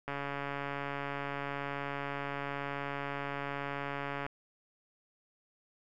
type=click train; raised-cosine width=0.5 ms; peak=-22 dBFS; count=591; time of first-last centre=0.08-4.264 s; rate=141 Hz; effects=none